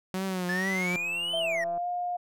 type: tone with vibrato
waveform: sawtooth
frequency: 185.1 Hz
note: F#3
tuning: 1 cent sharp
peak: -25 dBFS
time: 0.14-0.96 s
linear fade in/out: 0 ms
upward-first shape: triangle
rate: 2.3 Hz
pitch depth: 77 cents each way
type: exponential two-way sweep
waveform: triangle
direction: up then down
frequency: 1719 to 3145 to 1832 Hz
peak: -27 dBFS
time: 0.49-1.64 s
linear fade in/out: 2 ms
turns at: 1.38 s
type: click train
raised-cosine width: 1 ms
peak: -33 dBFS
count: 145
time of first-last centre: 0.94-1.777 s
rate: 172 Hz
type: tone with pitch glide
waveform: sine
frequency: 659.3 to 710.7 Hz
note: E5 to F5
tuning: 0 to +30 cents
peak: -28 dBFS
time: 1.33-2.17 s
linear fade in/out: 10 ms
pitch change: +130 cents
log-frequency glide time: 1.53-1.87 s
effects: none